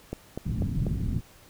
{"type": "click train", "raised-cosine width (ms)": 2, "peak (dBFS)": -18, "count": 4, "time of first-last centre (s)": [0.13, 0.867], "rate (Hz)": 4.07}
{"type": "low-pass noise", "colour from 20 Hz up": "white", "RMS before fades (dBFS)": -28, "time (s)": [0.45, 1.21], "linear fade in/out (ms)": 20, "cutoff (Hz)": 190, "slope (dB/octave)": 24}
{"effects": ["pink hiss -54 dBFS RMS until 1.49 s"]}